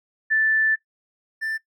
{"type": "tone pair in turn", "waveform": ["sine", "triangle"], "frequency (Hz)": [1760, 1773.3], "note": ["A6", "A6"], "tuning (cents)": [0, 13], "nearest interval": "unison", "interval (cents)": 13, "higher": "second", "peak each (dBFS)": [-17, -23], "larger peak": "first", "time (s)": [[0.3, 0.76], [1.41, 1.58]], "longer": "first", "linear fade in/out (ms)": 20, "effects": ["noise-tail reverb RT60 0.1 s tail -17 dB re dry"]}